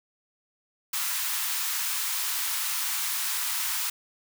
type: high-pass noise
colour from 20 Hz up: white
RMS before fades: -29 dBFS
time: 0.93-3.9 s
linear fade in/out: 5 ms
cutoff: 870 Hz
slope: 48 dB/octave
effects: none